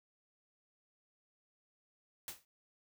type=noise with exponential decay; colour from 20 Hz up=white; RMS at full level=-40 dBFS; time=2.28-2.45 s; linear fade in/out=1 ms; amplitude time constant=36 ms; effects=none